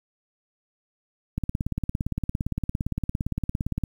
click train, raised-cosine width 5 ms, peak -13 dBFS, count 44, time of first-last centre 1.38-3.837 s, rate 17.5 Hz, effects 8-bit

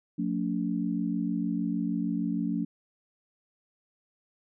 sine tone cluster, 178.8 / 225.4 / 285.5 Hz, F3 / A3 / D4, +41 / +42 / -49 cents, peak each -31 dBFS, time 0.18-2.65 s, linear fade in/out 10 ms, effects none

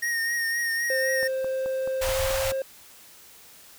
square tone with vibrato, 1857 Hz, A#6, 7 cents flat, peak -25 dBFS, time 0.02-1.28 s, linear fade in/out 10 ms, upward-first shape triangle, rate 3.9 Hz, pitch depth 36 cents each way
triangle tone with pitch glide, 526 to 534 Hz, C5 to C5, +9 to +35 cents, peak -23 dBFS, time 0.9-2.62 s, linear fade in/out 2 ms, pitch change +26 cents, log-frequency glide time 2.06-2.33 s
click train, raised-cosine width 1 ms, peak -25 dBFS, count 7, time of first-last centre 1.23-2.52 s, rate 4.65 Hz
pink band-stop noise, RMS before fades -29 dBFS, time 2.01-2.52 s, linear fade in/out 10 ms, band 110 to 540 Hz, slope 96 dB/octave
effects white hiss -50 dBFS RMS until 3.78 s

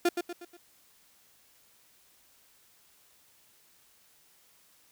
35% pulse tone with echo, 349 Hz, F4, 1 cent flat, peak -20 dBFS, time 0.05-0.09 s, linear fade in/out 5 ms, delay 120 ms, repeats 4, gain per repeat -7 dB, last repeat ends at 0.57 s, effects white hiss -63 dBFS RMS until 4.91 s

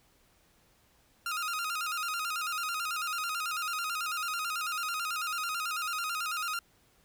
sawtooth tone with vibrato, 1318.5 Hz, E6, in tune, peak -28 dBFS, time 1.26-6.59 s, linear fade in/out 2 ms, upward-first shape square, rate 9.1 Hz, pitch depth 87 cents each way, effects pink hiss -66 dBFS RMS until 7.04 s

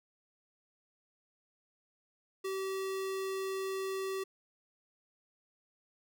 square tone, 384.2 Hz, G4, 35 cents flat, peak -35 dBFS, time 2.44-4.24 s, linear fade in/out 10 ms, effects none

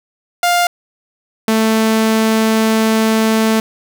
sawtooth tone pair in turn, 702 / 221.1 Hz, F5 / A3, +9 / +9 cents, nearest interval octave + minor sixth, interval 2000 cents, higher first, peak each -7 dBFS, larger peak neither, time 0.43-0.67 / 1.48-3.6 s, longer second, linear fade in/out 2 ms, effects none

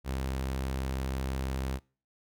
sawtooth tone, 66.1 Hz, C2, 18 cents sharp, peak -27 dBFS, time 0.04-1.8 s, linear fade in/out 50 ms, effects noise-tail reverb RT60 0.4 s tail -25 dB re dry

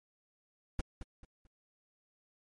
brown noise with echo, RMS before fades -31 dBFS, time 0.79-0.81 s, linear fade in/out 2 ms, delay 220 ms, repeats 3, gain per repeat -10 dB, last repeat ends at 1.47 s, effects MP3 48 kbps

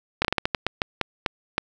slowing click train, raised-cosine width 0.3 ms, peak -5 dBFS, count 12, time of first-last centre 0.22-1.581 s, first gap 27 ms, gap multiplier 1.28, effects none

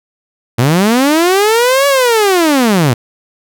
sawtooth linear two-way sweep, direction up then down, 111.1 to 570 to 111.1 Hz, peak -4 dBFS, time 0.58-2.94 s, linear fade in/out 10 ms, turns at 1.87 s, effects none

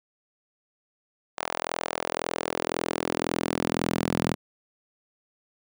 sawtooth tone with high-pass filter sweep, 41.91 Hz, E1, 29 cents sharp, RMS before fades -29 dBFS, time 1.37-4.35 s, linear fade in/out 20 ms, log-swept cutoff 750 to 180 Hz, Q 1.4, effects none

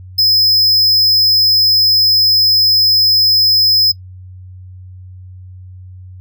square tone, 5100 Hz, D#8, 42 cents sharp, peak -8 dBFS, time 0.18-3.92 s, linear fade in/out 10 ms, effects noise-tail reverb RT60 0.1 s tail -21 dB re dry + added 92 Hz sine -31 dBFS peak until 6.2 s

